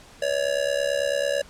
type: tone with amplitude modulation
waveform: square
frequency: 565 Hz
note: C#5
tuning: 33 cents sharp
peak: -19 dBFS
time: 0.22-1.42 s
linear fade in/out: 5 ms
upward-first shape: sine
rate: 69.1 Hz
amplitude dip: 85%
effects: pink hiss -49 dBFS RMS until 1.49 s + low-pass 9000 Hz 12 dB/octave